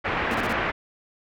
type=low-pass noise; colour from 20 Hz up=white; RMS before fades=-26 dBFS; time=0.04-0.72 s; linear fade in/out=20 ms; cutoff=2200 Hz; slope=24 dB/octave
type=tone bursts; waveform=sawtooth; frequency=230.5 Hz; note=A#3; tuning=19 cents flat; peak=-24 dBFS; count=4; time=0.31-0.529 s; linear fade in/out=2 ms; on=36 ms; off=25 ms
effects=none